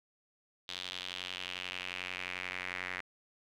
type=tone with band-pass filter sweep; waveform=square; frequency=45.63 Hz; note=F#1; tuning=23 cents flat; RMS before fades=-41 dBFS; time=0.68-3.01 s; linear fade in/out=10 ms; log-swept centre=3600 to 2000 Hz; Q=3.3; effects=none